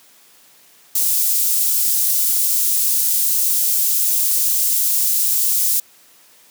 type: high-pass noise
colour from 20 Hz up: white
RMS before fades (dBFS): -17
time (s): 0.95-5.8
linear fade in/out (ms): 5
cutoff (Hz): 7400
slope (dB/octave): 12
effects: white hiss -50 dBFS RMS until 6.5 s + high-pass 150 Hz 12 dB/octave